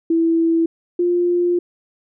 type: tone pair in turn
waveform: sine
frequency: 330 / 351 Hz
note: E4 / F4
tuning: +2 / +9 cents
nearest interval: minor second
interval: 107 cents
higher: second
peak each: -13 / -14 dBFS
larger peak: first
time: 0.1-0.66 / 0.99-1.59 s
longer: second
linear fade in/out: 5 ms
effects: none